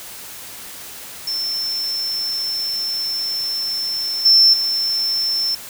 sine tone with level steps, 5350 Hz, E8, 25 cents sharp, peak -20 / -8 / -17 dBFS, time 1.27-5.55 s, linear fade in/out 5 ms, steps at 4.25 / 4.53 s, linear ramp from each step 10 ms, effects white hiss -35 dBFS RMS until 5.69 s

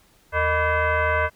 sine tone with frequency modulation, 456.2 Hz, A#4, 37 cents flat, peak -18 dBFS, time 0.32-1.3 s, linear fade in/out 50 ms, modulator 536 Hz, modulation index 2.9, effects pink hiss -58 dBFS RMS until 1.35 s

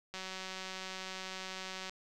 click train, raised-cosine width 0.2 ms, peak -25 dBFS, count 331, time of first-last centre 0.14-1.895 s, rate 188 Hz, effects none

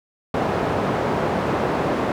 white band-pass noise, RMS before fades -22 dBFS, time 0.34-2.12 s, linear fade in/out 2 ms, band 100 to 750 Hz, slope 12 dB/octave, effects none

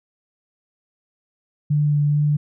sine tone with vibrato, 147.3 Hz, D3, 6 cents sharp, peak -15 dBFS, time 1.7-2.37 s, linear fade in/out 10 ms, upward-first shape sine, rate 2.3 Hz, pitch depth 12 cents each way, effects none

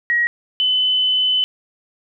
sine tone pair in turn, 1900 / 3021 Hz, A#6 / F#7, +33 / +35 cents, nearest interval minor sixth, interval 802 cents, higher second, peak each -14 dBFS, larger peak neither, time 0.1-0.27 / 0.6-1.44 s, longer second, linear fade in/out 0 ms, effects none

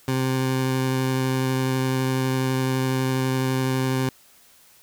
20% pulse tone with vibrato, 130.81 Hz, C3, in tune, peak -16 dBFS, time 0.08-4.09 s, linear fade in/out 2 ms, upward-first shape triangle, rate 12 Hz, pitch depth 10 cents each way, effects white hiss -54 dBFS RMS until 4.82 s

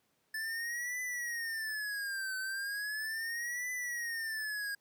square tone with vibrato, 1747 Hz, A6, 13 cents flat, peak -36 dBFS, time 0.34-4.75 s, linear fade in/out 5 ms, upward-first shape triangle, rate 0.37 Hz, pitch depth 240 cents each way, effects pink hiss -75 dBFS RMS until 4.8 s + high-pass 150 Hz 12 dB/octave

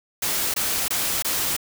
white noise bursts, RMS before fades -24 dBFS, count 4, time 0.22-1.566 s, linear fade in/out 5 ms, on 320 ms, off 22 ms, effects none

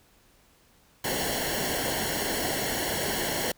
pink noise with comb filter, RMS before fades -29 dBFS, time 1.04-3.52 s, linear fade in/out 5 ms, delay 0.81 ms, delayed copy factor -0.75, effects pink hiss -61 dBFS RMS until 3.57 s

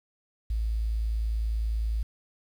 sine tone with quantisation, 55 Hz, A1, in tune, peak -25 dBFS, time 0.5-2.03 s, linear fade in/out 5 ms, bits 9, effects none

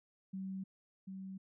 sine tone with echo, 191 Hz, G3, 45 cents flat, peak -39 dBFS, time 0.33-0.64 s, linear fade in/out 10 ms, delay 740 ms, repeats 1, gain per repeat -4 dB, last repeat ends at 1.38 s, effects none

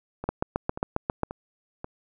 two click trains, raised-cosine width 1 ms, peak -20 / -10 dBFS, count 4 / 8, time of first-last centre 0.24-1.844 / 0.29-1.233 s, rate 1.87 / 7.42 Hz, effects none

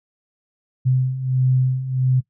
sine beating tone pair, 128 / 129.5 Hz, C3 / C3, -38 / -17 cents, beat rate 1.5 Hz, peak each -22 / -17 dBFS, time 0.85-2.21 s, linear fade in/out 20 ms, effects noise-tail reverb RT60 0.1 s tail -19 dB re dry

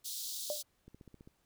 pink high-pass noise, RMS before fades -41 dBFS, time 0.04-0.63 s, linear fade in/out 20 ms, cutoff 3600 Hz, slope 48 dB/octave
sine tone with exponential decay, 595 Hz, D5, 22 cents sharp, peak -30 dBFS, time 0.5-0.63 s, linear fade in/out 1 ms, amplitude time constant 28 ms
click train, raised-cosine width 3 ms, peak -40 dBFS, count 7, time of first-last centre 0.88-1.275 s, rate 15.2 Hz
effects pink hiss -75 dBFS RMS until 1.45 s

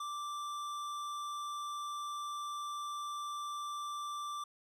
sine tone with tanh clipping, 1174.7 Hz, D6, in tune, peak -40 dBFS, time 0-4.44 s, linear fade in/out 5 ms, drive 16 dB, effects none

